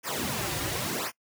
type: noise with flanger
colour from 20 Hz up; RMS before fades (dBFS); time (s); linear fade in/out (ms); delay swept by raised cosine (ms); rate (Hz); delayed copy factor
pink; -31; 0.03-1.12; 50; 0.25 to 4.75; 0.93; -0.95
effects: noise-tail reverb RT60 0.1 s tail -22 dB re dry + high-pass 80 Hz 12 dB/octave